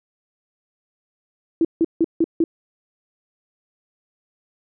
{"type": "tone bursts", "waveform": "sine", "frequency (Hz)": 330, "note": "E4", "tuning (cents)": 2, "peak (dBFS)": -13, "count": 5, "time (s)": [1.61, 2.44], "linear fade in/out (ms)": 2, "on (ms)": 38, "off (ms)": 160, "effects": []}